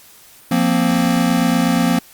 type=chord; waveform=square; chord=F suspended fourth; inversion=none; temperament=equal; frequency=174.61 / 233.1 / 261.6 Hz; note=F3 / Bb3 / C4; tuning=0 / 0 / 0 cents; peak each=-19 / -18 / -19 dBFS; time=0.51-1.99 s; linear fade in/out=5 ms; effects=white hiss -45 dBFS RMS until 2.13 s + Opus 48 kbps